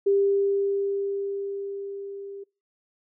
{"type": "tone with level ramp", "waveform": "sine", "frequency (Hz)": 397.5, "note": "G4", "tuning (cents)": 24, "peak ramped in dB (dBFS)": [-17, -36], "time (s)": [0.06, 2.44], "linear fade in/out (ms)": 10, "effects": ["noise-tail reverb RT60 0.3 s tail -25 dB re dry"]}